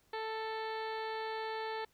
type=harmonic tone; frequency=441.2 Hz; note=A4; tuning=5 cents sharp; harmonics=1 / 2 / 3 / 4 / 5 / 6 / 7 / 8 / 9 / 10; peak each=-40 / -40 / -49 / -46 / -51 / -56 / -56 / -55 / -55 / -55 dBFS; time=0.13-1.85 s; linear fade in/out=5 ms; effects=pink hiss -71 dBFS RMS until 1.93 s